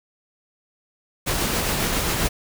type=noise with tremolo; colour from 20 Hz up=pink; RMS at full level=-22 dBFS; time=1.26-2.29 s; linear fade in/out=20 ms; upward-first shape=sine; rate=7.4 Hz; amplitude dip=25%; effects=none